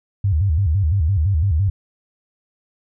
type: tone with vibrato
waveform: sine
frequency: 87.4 Hz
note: F2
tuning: 2 cents sharp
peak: -14 dBFS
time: 0.24-1.7 s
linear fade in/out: 5 ms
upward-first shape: square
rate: 5.9 Hz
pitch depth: 220 cents each way
effects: none